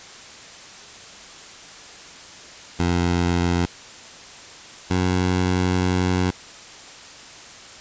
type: tone pair in turn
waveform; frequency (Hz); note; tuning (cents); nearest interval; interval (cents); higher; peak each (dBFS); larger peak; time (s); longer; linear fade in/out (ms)
15% pulse; 87.31 / 91.38; F2 / F#2; 0 / -21; minor second; 79; second; -12; neither; 2.79-3.66 / 4.9-6.31; second; 10
effects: white hiss -41 dBFS RMS until 7.8 s + resampled to 16000 Hz